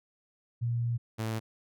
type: tone pair in turn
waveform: sine / sawtooth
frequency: 118.3 / 110.99 Hz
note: A#2 / A2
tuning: +26 / +16 cents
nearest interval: minor second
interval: 110 cents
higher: first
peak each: -27 dBFS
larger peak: neither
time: 0.61-0.98 / 1.18-1.4 s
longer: first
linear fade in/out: 20 ms
effects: none